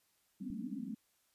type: band-pass noise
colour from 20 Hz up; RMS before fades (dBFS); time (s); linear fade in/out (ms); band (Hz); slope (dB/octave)
pink; -42; 0.4-0.95; 10; 180 to 290; 96
type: click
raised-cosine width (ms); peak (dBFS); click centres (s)
5; -37; 0.502
effects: white hiss -75 dBFS RMS until 1.34 s + resampled to 32000 Hz